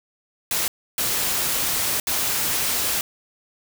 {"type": "noise bursts at uneven times", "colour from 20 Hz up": "white", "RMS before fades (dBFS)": -23, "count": 3, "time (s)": [[0.51, 0.68], [0.98, 2], [2.07, 3.01]], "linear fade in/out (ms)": 2, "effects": []}